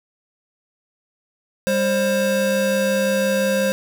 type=tone pair together; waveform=square; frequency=198.9 / 531 Hz; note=G3 / C5; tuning=+25 / +25 cents; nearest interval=octave + perfect fourth; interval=1700 cents; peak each=-23 / -19 dBFS; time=1.67-3.72 s; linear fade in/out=0 ms; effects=none